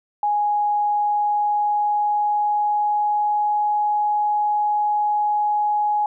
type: tone with pitch glide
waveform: sine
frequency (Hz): 830.6 to 836.4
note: G#5 to G#5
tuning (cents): 0 to +12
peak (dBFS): -17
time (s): 0.23-6.06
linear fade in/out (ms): 2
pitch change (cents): +12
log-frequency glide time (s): 0.88-3.59
effects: none